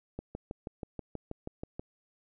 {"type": "click train", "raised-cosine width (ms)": 2, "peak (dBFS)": -24, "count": 11, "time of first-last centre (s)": [0.19, 1.795], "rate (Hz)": 6.23, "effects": []}